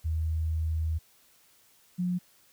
sine tone pair in turn, 79.8 / 179.14 Hz, D#2 / F3, +44 / +44 cents, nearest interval octave + major second, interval 1400 cents, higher second, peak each -26 dBFS, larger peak neither, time 0.04-0.99 / 1.98-2.19 s, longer first, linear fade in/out 20 ms, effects white hiss -62 dBFS RMS until 2.52 s

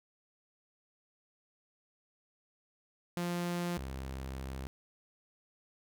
sawtooth tone pair in turn, 174.61 / 66.24 Hz, F3 / C2, 0 / +22 cents, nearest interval octave + perfect fourth, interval 1678 cents, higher first, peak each -29 / -35 dBFS, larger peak first, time 3.17-3.77 / 3.77-4.67 s, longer second, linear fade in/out 0 ms, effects none

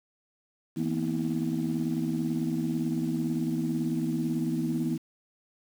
sine tone cluster, 161.7 / 233 / 251 / 322.2 Hz, E3 / A#3 / B3 / E4, -33 / -1 / +28 / -39 cents, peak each -31 dBFS, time 0.76-4.98 s, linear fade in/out 20 ms, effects tanh soft clip ceiling -19 dBFS + 8-bit

